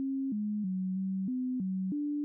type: tone with pitch steps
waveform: sine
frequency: 269.5 / 209.8 / 186.8 / 190.7 / 254.1 / 188.5 / 293 Hz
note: C#4 / G#3 / F#3 / G3 / B3 / F#3 / D4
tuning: -49 / +18 / +17 / -47 / +49 / +32 / -4 cents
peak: -30 dBFS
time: 0-2.24 s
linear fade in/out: 0 ms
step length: 320 ms
effects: none